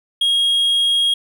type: tone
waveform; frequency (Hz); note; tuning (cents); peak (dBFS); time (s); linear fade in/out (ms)
triangle; 3273; G#7; -26; -12; 0.21-1.14; 5
effects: none